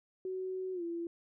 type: tone with pitch glide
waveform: sine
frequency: 373.9 to 338.9 Hz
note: F#4 to E4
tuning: +18 to +48 cents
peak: -35 dBFS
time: 0.25-1.07 s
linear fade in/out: 2 ms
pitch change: -170 cents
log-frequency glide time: 0.73-0.83 s
effects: none